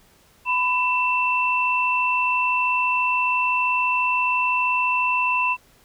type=tone pair together; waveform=sine; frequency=998 / 2677 Hz; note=B5 / E7; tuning=+18 / +26 cents; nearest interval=octave + perfect fourth; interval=1708 cents; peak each=-21 dBFS; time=0.45-5.57 s; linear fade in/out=50 ms; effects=pink hiss -56 dBFS RMS until 5.84 s